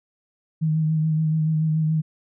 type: tone with vibrato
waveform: sine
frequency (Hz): 157.1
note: D#3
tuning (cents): +17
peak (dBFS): -18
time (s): 0.61-2.02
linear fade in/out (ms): 20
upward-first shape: sine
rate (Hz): 7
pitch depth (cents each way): 26
effects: none